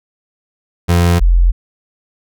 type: tone pair in turn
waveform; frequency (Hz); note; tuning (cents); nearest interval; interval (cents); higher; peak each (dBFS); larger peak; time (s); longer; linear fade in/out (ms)
30% pulse / sine; 86.7 / 43.35; F2 / F1; -12 / -12; octave; 1200; first; -6; neither; 0.88-1.2 / 1.2-1.52; neither; 20
effects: none